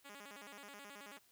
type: tone with vibrato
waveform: 5% pulse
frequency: 240 Hz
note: B3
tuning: 49 cents flat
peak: -40 dBFS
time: 0.04-1.19 s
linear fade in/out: 20 ms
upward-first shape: square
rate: 9.3 Hz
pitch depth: 270 cents each way
effects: white hiss -70 dBFS RMS until 1.31 s